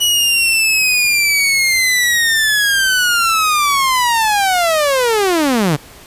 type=linear sweep; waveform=sawtooth; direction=down; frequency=2941 to 135.1 Hz; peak=-8 dBFS; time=0-5.77 s; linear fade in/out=20 ms; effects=pink hiss -39 dBFS RMS until 6.06 s + resampled to 32000 Hz